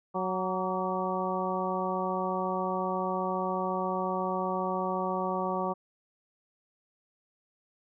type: harmonic tone with a mistuned harmonic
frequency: 185.6 Hz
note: F#3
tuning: 6 cents sharp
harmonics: 1 / 2 / 3 / 4 / 5 / 6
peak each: -35 / -35 / -35 / -35 / -35 / -35 dBFS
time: 0.14-5.74 s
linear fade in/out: 20 ms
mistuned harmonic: 6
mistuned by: +44 cents
effects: none